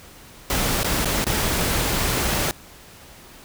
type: noise with dropouts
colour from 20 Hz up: pink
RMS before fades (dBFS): -22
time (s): 0.5-2.51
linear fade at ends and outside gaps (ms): 0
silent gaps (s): 0.832-0.845 / 1.046-1.056 / 1.242-1.267
effects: pink hiss -45 dBFS RMS until 3.44 s